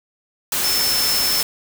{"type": "tone in noise", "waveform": "sine", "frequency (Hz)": 5290, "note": "E8", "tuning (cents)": 5, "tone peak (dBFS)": -19, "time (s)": [0.64, 1.42], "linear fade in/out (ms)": 2, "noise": "white", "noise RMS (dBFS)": -21, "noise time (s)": [0.52, 1.43], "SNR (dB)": -1, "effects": []}